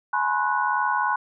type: tone cluster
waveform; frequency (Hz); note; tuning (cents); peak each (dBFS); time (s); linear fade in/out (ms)
sine; 845 / 988 / 1071 / 1476; G#5 / B5 / C6 / F#6; +30 / 0 / +40 / -5; -26; 0.13-1.16; 5
effects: none